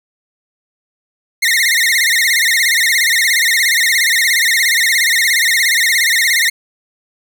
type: tone with vibrato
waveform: sawtooth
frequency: 1975.5 Hz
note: B6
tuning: in tune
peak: -7 dBFS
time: 1.42-6.5 s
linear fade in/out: 10 ms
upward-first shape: sine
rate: 17 Hz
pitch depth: 160 cents each way
effects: none